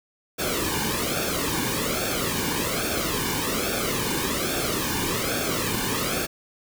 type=noise with flanger; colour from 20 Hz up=pink; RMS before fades=-26 dBFS; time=0.38-6.27 s; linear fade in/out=20 ms; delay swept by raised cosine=1 to 1.55 ms; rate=1.2 Hz; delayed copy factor=-0.75; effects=none